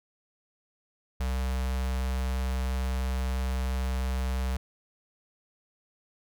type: tone with notch filter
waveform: square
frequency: 64.5 Hz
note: C2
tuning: 24 cents flat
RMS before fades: -29 dBFS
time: 1.2-4.57 s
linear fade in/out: 5 ms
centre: 300 Hz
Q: 1.2
effects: none